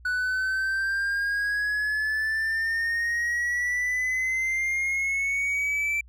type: exponential sweep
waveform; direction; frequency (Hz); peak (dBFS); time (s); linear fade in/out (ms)
triangle; up; 1480 to 2339; -22; 0.05-6.01; 5
effects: added 60 Hz sine -47 dBFS peak until 6.08 s